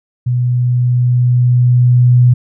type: tone with level ramp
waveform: sine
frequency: 123.47 Hz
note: B2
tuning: in tune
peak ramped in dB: -11 to -4 dBFS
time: 0.26-2.34 s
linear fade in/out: 10 ms
effects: none